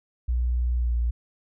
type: tone with pitch glide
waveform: sine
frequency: 60.7 to 58.94 Hz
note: B1 to A#1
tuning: -29 to +20 cents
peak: -21 dBFS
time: 0.28-1.11 s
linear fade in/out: 10 ms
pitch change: -51 cents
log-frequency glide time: 0.77-0.94 s
effects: none